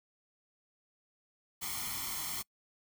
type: noise with comb filter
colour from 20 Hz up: white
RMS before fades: -38 dBFS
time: 1.61-2.43 s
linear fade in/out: 20 ms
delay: 0.93 ms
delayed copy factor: +0.8
effects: noise-tail reverb RT60 0.1 s tail -26 dB re dry